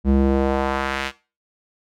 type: tone with band-pass filter sweep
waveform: square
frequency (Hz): 67.6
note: C#2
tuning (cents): -43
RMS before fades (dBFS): -20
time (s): 0.04-1.12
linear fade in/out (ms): 50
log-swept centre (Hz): 190 to 2700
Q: 1.1
effects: noise-tail reverb RT60 0.3 s tail -17 dB re dry